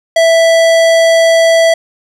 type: tone with hard clipping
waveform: sine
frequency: 659.3 Hz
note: E5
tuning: in tune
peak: -7 dBFS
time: 0.16-1.74 s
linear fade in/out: 5 ms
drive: 18 dB
effects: none